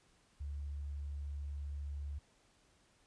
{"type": "tone", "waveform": "sine", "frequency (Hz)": 71.7, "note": "D2", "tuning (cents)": -41, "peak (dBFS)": -39, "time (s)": [0.4, 2.19], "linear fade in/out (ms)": 10, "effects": ["pink hiss -70 dBFS RMS until 3.06 s", "resampled to 22050 Hz"]}